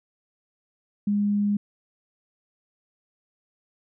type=tone; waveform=sine; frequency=204.9 Hz; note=G#3; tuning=23 cents flat; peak=-20 dBFS; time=1.07-1.57 s; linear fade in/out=5 ms; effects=none